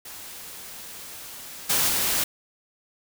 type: noise with level steps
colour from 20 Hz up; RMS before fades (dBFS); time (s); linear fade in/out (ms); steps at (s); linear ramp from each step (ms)
white; -40 / -22 / -24; 0.05-2.24; 5; 1.69 / 1.88; 10
effects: none